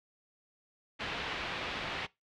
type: low-pass noise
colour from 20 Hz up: white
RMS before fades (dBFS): -38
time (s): 0.99-2.07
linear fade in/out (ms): 20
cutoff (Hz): 3300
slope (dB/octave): 24
effects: noise-tail reverb RT60 0.2 s tail -21 dB re dry